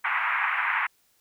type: band-pass noise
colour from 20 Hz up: white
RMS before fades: -26 dBFS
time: 0.04-0.87 s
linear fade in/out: 10 ms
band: 870 to 2300 Hz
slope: 48 dB/octave
effects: white hiss -66 dBFS RMS until 1.2 s